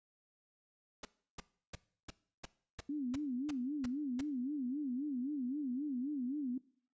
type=noise bursts; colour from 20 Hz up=pink; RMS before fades=-44 dBFS; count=10; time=1.03-4.21 s; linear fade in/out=5 ms; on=21 ms; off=330 ms
type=tone with vibrato; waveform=sine; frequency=270.5 Hz; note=C#4; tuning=42 cents flat; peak=-35 dBFS; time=2.89-6.58 s; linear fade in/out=5 ms; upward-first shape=sine; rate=3.8 Hz; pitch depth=190 cents each way
effects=noise-tail reverb RT60 0.5 s tail -19 dB re dry + resampled to 16000 Hz